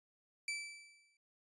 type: tone with exponential decay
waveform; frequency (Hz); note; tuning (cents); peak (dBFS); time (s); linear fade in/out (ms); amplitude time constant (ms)
sawtooth; 2322; D7; -20; -33; 0.48-1.17; 2; 150
effects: noise-tail reverb RT60 0.1 s tail -26 dB re dry + resampled to 24000 Hz